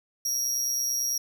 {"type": "tone with amplitude modulation", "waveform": "40% pulse", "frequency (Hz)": 5660, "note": "F8", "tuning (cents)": 22, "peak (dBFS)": -22, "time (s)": [0.25, 1.18], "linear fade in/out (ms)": 5, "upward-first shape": "sine", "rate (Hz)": 129, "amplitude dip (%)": 55, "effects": []}